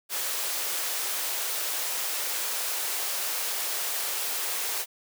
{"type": "high-pass noise", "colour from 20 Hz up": "white", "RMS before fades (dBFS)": -30, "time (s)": [0.09, 4.86], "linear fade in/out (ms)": 50, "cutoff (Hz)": 390, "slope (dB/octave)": 24, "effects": []}